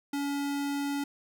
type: tone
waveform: square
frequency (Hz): 283.2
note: C#4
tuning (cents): +37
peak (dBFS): -30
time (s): 0.13-1.04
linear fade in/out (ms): 5
effects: none